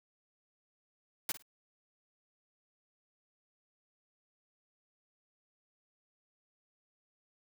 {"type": "noise with echo", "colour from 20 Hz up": "white", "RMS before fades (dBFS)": -34, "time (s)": [1.29, 1.32], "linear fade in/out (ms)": 2, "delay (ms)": 52, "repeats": 2, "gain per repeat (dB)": -14, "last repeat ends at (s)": 1.424, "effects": []}